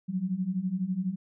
sine beating tone pair, 178 / 190 Hz, F3 / F#3, +33 / +46 cents, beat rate 12 Hz, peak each -32 / -29 dBFS, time 0.08-1.16 s, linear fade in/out 20 ms, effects none

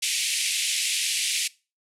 pink band-pass noise, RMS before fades -26 dBFS, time 0.02-1.48 s, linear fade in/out 10 ms, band 2200 to 11000 Hz, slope 48 dB/octave, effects noise-tail reverb RT60 0.3 s tail -21 dB re dry

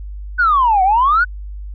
sine exponential two-way sweep, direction down then up, 1520 to 731 to 1520 Hz, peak -9 dBFS, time 0.38-1.25 s, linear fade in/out 20 ms, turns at 0.83 s, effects tanh soft clip ceiling -5 dBFS + added 50 Hz sine -26 dBFS peak until 1.74 s

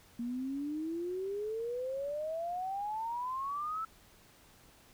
sine exponential sweep, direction up, 233.1 to 1329 Hz, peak -34 dBFS, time 0.19-3.85 s, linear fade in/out 5 ms, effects pink hiss -61 dBFS RMS until 4.93 s

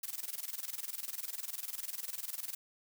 blue noise with tremolo, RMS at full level -39 dBFS, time 0.03-2.55 s, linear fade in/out 5 ms, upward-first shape square, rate 20 Hz, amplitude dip 80%, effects none

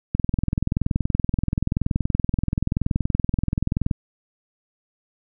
click train, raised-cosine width 5 ms, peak -8 dBFS, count 80, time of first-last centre 0.15-3.912 s, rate 21 Hz, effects none

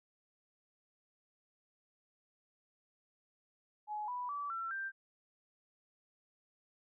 sine tone with pitch steps, 844 / 986.4 / 1152.9 / 1347.5 / 1575 Hz, G#5 / B5 / D6 / E6 / G6, +28 / -2 / -32 / +38 / +8 cents, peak -37 dBFS, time 3.87-4.92 s, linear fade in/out 50 ms, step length 210 ms, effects none

